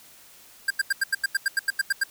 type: tone bursts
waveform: square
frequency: 1596 Hz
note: G6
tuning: 31 cents sharp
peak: -20 dBFS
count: 13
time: 0.68-2.037 s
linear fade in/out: 5 ms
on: 25 ms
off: 86 ms
effects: white hiss -51 dBFS RMS until 2.1 s